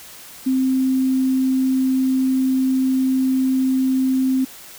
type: tone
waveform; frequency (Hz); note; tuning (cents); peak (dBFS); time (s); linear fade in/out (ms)
sine; 261.6; C4; 0; -15; 0.46-4.45; 10
effects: white hiss -40 dBFS RMS until 4.78 s